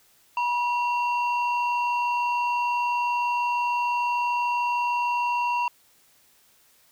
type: tone pair together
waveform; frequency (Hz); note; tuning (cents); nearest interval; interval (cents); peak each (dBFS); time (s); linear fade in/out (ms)
sine; 966.3 / 2733; B5 / F7; -38 / -38; octave + tritone; 1800; -21 / -28; 0.37-5.68; 2
effects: tanh soft clip ceiling -19 dBFS + white hiss -60 dBFS RMS until 6.91 s